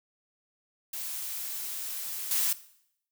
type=noise with level steps; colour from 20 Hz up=blue; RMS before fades=-36 / -27 dBFS; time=0.93-2.53 s; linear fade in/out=5 ms; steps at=2.31 s; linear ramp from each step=2 ms; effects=noise-tail reverb RT60 0.7 s tail -17 dB re dry